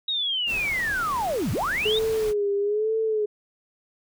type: linear two-way sweep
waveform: sine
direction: down then up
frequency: 3822 to 77.78 to 3822 Hz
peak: -23 dBFS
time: 0.08-1.99 s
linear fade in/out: 5 ms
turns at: 1.52 s
type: noise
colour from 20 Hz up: pink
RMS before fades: -37 dBFS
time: 0.46-2.34 s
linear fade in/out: 50 ms
type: tone with vibrato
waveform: sine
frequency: 422.3 Hz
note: G#4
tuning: 29 cents sharp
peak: -21 dBFS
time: 1.85-3.26 s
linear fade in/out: 10 ms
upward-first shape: sine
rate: 1.1 Hz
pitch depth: 88 cents each way
effects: none